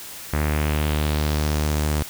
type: tone with low-pass filter sweep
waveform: sawtooth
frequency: 75.4 Hz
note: D2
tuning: 46 cents sharp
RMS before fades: -22 dBFS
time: 0.33-2.03 s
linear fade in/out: 5 ms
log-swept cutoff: 1900 to 10000 Hz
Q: 2
effects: white hiss -37 dBFS RMS until 2.09 s